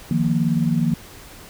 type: chord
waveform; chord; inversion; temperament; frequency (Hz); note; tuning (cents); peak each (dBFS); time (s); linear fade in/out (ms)
sine; Eb suspended second; none; just; 155.56 / 175.01 / 233.3; Eb3 / F3 / Bb3; 0 / +4 / +2; -21; 0.11-0.94; 2
effects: pink hiss -42 dBFS RMS until 1.49 s